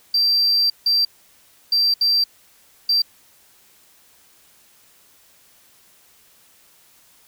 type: tone bursts at uneven times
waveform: sine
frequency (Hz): 4702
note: D8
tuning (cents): +1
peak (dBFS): -12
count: 5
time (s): 0.14-0.7 / 0.86-1.05 / 1.72-1.94 / 2.01-2.24 / 2.89-3.02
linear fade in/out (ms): 5
effects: tanh soft clip ceiling -13 dBFS + white hiss -54 dBFS RMS until 7.27 s